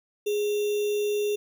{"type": "tone with sample-and-hold", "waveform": "sine", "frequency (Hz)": 415.3, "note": "G#4", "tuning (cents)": 0, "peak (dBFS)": -23, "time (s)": [0.26, 1.36], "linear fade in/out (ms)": 10, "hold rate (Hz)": 3150, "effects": []}